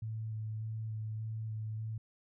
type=tone with vibrato; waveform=sine; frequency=109.7 Hz; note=A2; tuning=5 cents flat; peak=-36 dBFS; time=0.02-1.98 s; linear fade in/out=5 ms; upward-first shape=square; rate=1.7 Hz; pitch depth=12 cents each way; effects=none